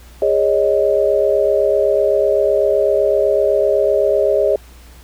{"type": "chord", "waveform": "sine", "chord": "Ab suspended fourth", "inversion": "none", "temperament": "equal with one note detuned", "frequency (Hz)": [409.8, 554.4, 622.3], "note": ["Ab4", "Db5", "Eb5"], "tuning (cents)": [-23, 0, 0], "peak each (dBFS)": -16, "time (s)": [0.22, 4.56], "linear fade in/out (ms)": 2, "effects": ["added 60 Hz sine -39 dBFS peak until 5.03 s", "pink hiss -46 dBFS RMS until 5.03 s"]}